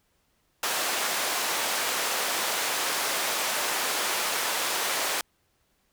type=band-pass noise; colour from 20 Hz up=pink; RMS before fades=-28 dBFS; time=0.63-5.21 s; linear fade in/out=2 ms; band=620 to 15000 Hz; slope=12 dB/octave; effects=pink hiss -70 dBFS RMS until 5.92 s